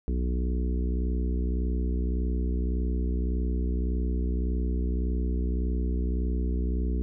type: harmonic tone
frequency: 61.74 Hz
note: B1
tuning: in tune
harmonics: 1 / 3 / 4 / 5 / 6 / 7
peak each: -25 / -35 / -37 / -39 / -41 / -42 dBFS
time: 0.08-7.02 s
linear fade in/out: 0 ms
effects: none